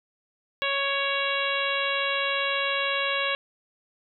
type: harmonic tone with a mistuned harmonic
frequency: 554.4 Hz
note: C#5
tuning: in tune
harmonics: 1 / 2 / 3 / 4 / 5 / 6 / 7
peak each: -31 / -31 / -31 / -32 / -30 / -33 / -35 dBFS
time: 0.62-3.35 s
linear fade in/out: 0 ms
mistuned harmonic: 4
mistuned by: +23 cents
effects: none